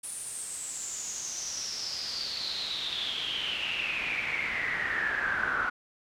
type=noise with band-pass filter sweep; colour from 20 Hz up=brown; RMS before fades=-33 dBFS; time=0.03-5.7 s; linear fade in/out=10 ms; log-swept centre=9700 to 1400 Hz; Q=9.7; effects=none